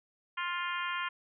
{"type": "harmonic tone", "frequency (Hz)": 350.8, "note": "F4", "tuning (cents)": 8, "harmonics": [3, 4, 5, 6, 7, 8, 9], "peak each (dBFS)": [-36, -38, -40, -42, -43, -44, -45], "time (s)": [0.37, 1.09], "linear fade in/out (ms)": 10, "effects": []}